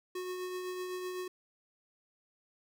square tone with tremolo, 365.6 Hz, F#4, 21 cents flat, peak -36 dBFS, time 0.15-1.28 s, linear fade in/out 5 ms, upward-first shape triangle, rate 7.9 Hz, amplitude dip 35%, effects none

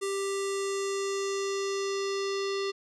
square tone with low-pass filter sweep, 393.7 Hz, G4, 8 cents sharp, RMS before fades -31 dBFS, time 0.01-2.72 s, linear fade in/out 20 ms, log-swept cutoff 8900 to 4700 Hz, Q 2.6, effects none

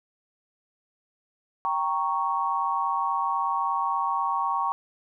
sine chord, G diminished, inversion none, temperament equal, 784 / 932.3 / 1108.7 Hz, G5 / Bb5 / Db6, 0 / 0 / 0 cents, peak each -30 / -28 / -26 dBFS, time 1.65-4.72 s, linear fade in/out 0 ms, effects none

